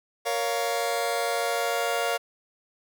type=chord; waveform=sawtooth; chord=Bb minor; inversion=none; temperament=just; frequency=466.2 / 559.4 / 699.2 Hz; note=Bb4 / Db5 / F5; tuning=0 / +16 / +2 cents; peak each=-26 / -26 / -24 dBFS; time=0.25-2.18 s; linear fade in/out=20 ms; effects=none